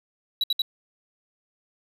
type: tone bursts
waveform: triangle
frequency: 3912 Hz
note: B7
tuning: 17 cents flat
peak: -19 dBFS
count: 3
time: 0.41-0.619 s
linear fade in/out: 2 ms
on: 27 ms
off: 64 ms
effects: none